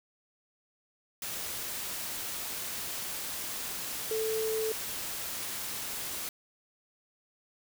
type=tone in noise; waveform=sine; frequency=440 Hz; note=A4; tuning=in tune; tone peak=-29 dBFS; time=4.11-4.72 s; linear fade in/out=2 ms; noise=white; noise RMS=-37 dBFS; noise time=1.22-6.29 s; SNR=+5 dB; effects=none